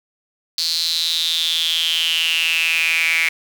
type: tone with high-pass filter sweep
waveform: sawtooth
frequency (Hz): 164.4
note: E3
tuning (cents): -4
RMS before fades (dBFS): -19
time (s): 0.58-3.29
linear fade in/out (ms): 2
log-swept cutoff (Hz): 4400 to 2200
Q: 8.9
effects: none